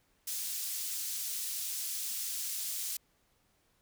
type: high-pass noise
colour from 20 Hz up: pink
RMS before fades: -37 dBFS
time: 0.27-2.97 s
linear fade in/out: 5 ms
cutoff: 5900 Hz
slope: 12 dB/octave
effects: pink hiss -72 dBFS RMS until 3.81 s